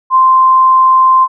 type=tone; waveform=sine; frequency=1043 Hz; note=C6; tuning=6 cents flat; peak=-4 dBFS; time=0.1-1.28 s; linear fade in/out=50 ms; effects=none